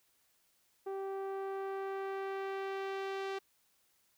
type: tone with low-pass filter sweep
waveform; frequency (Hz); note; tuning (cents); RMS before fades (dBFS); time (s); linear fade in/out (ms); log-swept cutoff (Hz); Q
sawtooth; 388.9; G4; -14; -39; 0.86-3.39; 10; 790 to 4100; 0.83
effects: white hiss -73 dBFS RMS until 4.17 s